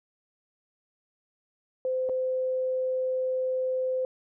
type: tone with dropouts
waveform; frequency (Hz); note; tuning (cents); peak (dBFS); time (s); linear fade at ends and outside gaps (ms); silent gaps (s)
sine; 515; C5; -28; -25; 1.85-4.05; 1; 2.09-2.095
effects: none